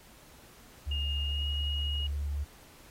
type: tone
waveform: sine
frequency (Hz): 72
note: D2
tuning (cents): -34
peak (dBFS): -30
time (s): 0.86-2.45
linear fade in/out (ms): 20
type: tone with pitch glide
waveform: sine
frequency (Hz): 2840 to 2880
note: F7 to F#7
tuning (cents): +28 to -47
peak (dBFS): -34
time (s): 0.91-2.07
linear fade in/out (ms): 5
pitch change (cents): +25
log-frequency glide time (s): 1.23-1.47
effects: pink hiss -56 dBFS RMS until 2.9 s + AAC 48 kbps